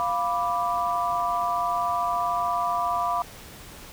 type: chord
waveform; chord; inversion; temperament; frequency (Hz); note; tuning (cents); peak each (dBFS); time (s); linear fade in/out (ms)
sine; B diminished; second; equal; 698.5 / 987.8 / 1174.7; F5 / B5 / D6; 0 / 0 / 0; -27; 0-3.22; 0
effects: pink hiss -44 dBFS RMS until 3.92 s